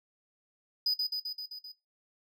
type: tone with echo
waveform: triangle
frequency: 4978 Hz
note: D#8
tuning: in tune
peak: -23 dBFS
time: 0.86-0.94 s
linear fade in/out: 5 ms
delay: 130 ms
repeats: 6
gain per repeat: -3 dB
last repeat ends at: 1.72 s
effects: noise-tail reverb RT60 0.2 s tail -19 dB re dry + tanh soft clip ceiling -19 dBFS